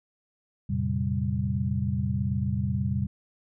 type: tone cluster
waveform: sine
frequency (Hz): 86.7 / 114.9 / 133.3 / 195.9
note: F2 / A#2 / C3 / G3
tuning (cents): -12 / -25 / +33 / -1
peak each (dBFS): -30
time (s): 0.69-3.07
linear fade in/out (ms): 10
effects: none